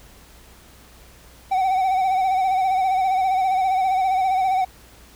triangle tone with vibrato, 756 Hz, F#5, 37 cents sharp, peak -15 dBFS, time 1.51-4.65 s, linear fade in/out 10 ms, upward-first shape sine, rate 15 Hz, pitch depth 51 cents each way, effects added 60 Hz sine -50 dBFS peak until 5.15 s + pink hiss -49 dBFS RMS until 5.15 s

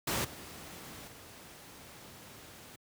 pink noise with level steps, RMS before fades -32 / -47 / -51 dBFS, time 0.07-2.76 s, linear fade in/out 5 ms, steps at 0.24 / 1.07 s, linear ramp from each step 10 ms, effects high-pass 80 Hz 12 dB/octave

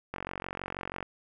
click train, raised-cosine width 0.5 ms, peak -20 dBFS, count 42, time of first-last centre 0.14-1.027 s, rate 46.2 Hz, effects none

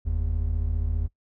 triangle tone pair together, 45.03 / 80 Hz, F#1 / D#2, -46 / +49 cents, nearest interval minor seventh, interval 995 cents, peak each -24 dBFS, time 0.05-1.08 s, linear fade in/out 20 ms, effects noise-tail reverb RT60 0.1 s tail -20 dB re dry

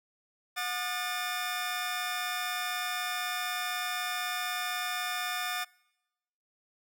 20% pulse tone cluster, 727 / 1212 / 1770 Hz, F#5 / D#6 / A6, -31 / -46 / +10 cents, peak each -31 dBFS, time 0.56-5.65 s, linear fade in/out 20 ms, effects noise-tail reverb RT60 1.0 s tail -26 dB re dry

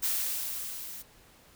blue noise with level ramp, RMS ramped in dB -28 to -43 dBFS, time 0.02-1.03 s, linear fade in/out 20 ms, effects pink hiss -58 dBFS RMS until 1.55 s

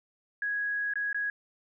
sine tone with dropouts, 1661.2 Hz, G#6, in tune, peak -28 dBFS, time 0.42-1.3 s, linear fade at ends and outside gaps 2 ms, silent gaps 0.937-0.956 / 1.129-1.145 s, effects none

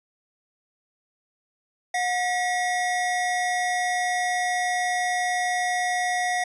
square tone pair together, 723.6 / 1925 Hz, F#5 / B6, -39 / -45 cents, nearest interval octave + perfect fourth, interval 1694 cents, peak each -25 / -28 dBFS, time 1.94-6.44 s, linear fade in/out 5 ms, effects resampled to 22050 Hz

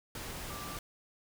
sine tone in noise, 1174.7 Hz, D6, in tune, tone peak -45 dBFS, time 0.5-0.77 s, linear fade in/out 2 ms, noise pink, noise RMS -42 dBFS, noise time 0.15-0.79 s, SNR -6 dB, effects none

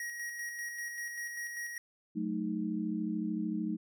square tone with tremolo, 1895 Hz, A#6, 28 cents sharp, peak -37 dBFS, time 0-1.78 s, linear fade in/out 2 ms, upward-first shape square, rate 5.1 Hz, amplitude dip 35%
sine chord, D# diminished, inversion first, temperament equal with one note detuned, 185 / 218.5 / 311.1 Hz, F#3 / A3 / D#4, 0 / -12 / 0 cents, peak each -37 / -35 / -36 dBFS, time 2.15-3.77 s, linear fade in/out 20 ms
effects none

